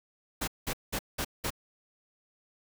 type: noise bursts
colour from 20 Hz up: pink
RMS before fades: -32 dBFS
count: 5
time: 0.41-1.505 s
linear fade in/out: 10 ms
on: 67 ms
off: 190 ms
effects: none